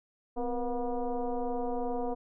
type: tone with frequency modulation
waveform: sine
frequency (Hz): 232.7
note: A#3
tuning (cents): -3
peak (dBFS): -29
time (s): 0.36-2.15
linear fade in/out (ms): 20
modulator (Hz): 244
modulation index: 2.4
effects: none